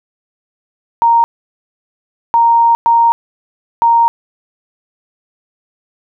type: tone bursts at uneven times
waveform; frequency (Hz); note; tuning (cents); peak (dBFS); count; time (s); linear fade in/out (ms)
sine; 930; A#5; -4; -6; 4; 1.02-1.24 / 2.34-2.75 / 2.86-3.12 / 3.82-4.08; 0
effects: none